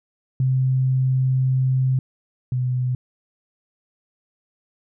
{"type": "tone pair in turn", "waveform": "sine", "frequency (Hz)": [130.4, 126.25], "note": ["C3", "B2"], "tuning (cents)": [-5, 39], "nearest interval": "minor second", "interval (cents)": 56, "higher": "first", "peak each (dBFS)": [-16, -19], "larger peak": "first", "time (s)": [[0.4, 1.99], [2.52, 2.95]], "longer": "first", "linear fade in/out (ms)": 2, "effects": []}